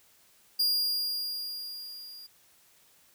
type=tone with level ramp; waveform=45% pulse; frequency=4824 Hz; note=D8; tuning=46 cents sharp; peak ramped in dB=-22 to -44 dBFS; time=0.59-2.27 s; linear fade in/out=10 ms; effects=white hiss -62 dBFS RMS until 3.14 s